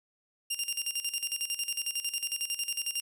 15% pulse tone with tremolo, 2794 Hz, F7, in tune, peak -22 dBFS, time 0.5-3.01 s, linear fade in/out 10 ms, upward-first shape square, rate 11 Hz, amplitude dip 75%, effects none

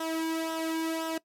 sawtooth tone with flanger, 323.9 Hz, E4, 30 cents flat, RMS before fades -31 dBFS, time 0-1.18 s, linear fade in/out 5 ms, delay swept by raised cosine 0.43 to 1.53 ms, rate 1.9 Hz, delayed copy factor -0.65, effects noise-tail reverb RT60 0.1 s tail -19 dB re dry + MP3 64 kbps

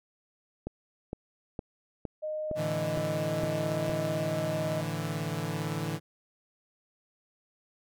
click train, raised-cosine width 2 ms, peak -21 dBFS, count 8, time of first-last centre 0.67-3.896 s, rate 2.17 Hz
sine tone with pitch glide, 616 to 625.7 Hz, D#5 to D#5, -17 to +10 cents, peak -31 dBFS, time 2.22-4.82 s, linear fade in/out 20 ms, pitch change +27 cents, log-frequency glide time 2.39-4.23 s
sawtooth chord, A suspended fourth, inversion none, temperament equal, 110 / 146.83 / 164.81 Hz, A2 / D3 / E3, 0 / 0 / 0 cents, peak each -34 / -31 / -30 dBFS, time 2.55-6 s, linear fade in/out 50 ms
effects none

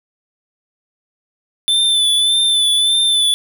square tone with vibrato, 3520 Hz, A7, in tune, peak -12 dBFS, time 1.68-3.34 s, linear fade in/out 0 ms, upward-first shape sine, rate 1.7 Hz, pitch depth 34 cents each way, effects none

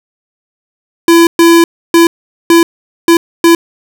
square tone bursts at uneven times, 336.1 Hz, E4, 34 cents sharp, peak -3 dBFS, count 6, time 1.08-1.27 / 1.39-1.64 / 1.94-2.07 / 2.5-2.63 / 3.08-3.17 / 3.44-3.55 s, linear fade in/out 2 ms, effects none

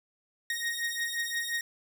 sawtooth beating tone pair, 1864.7 / 1870.4 Hz, A#6 / A#6, 0 / +5 cents, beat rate 5.7 Hz, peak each -30 dBFS, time 0.5-1.61 s, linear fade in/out 2 ms, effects none

